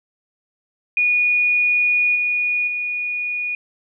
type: tone with level steps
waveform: sine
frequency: 2454 Hz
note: D#7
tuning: 25 cents flat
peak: -14 / -17 / -21 dBFS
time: 0.97-3.55 s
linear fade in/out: 2 ms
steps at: 2.15 / 2.67 s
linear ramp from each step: 10 ms
effects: none